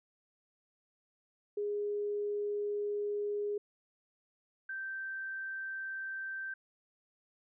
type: tone pair in turn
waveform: sine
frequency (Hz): 412.5 / 1560.3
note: G#4 / G6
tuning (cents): -12 / -9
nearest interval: octave + major seventh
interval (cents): 2303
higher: second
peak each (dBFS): -32 / -37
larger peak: first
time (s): 1.57-3.58 / 4.69-6.54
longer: first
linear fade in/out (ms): 5
effects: none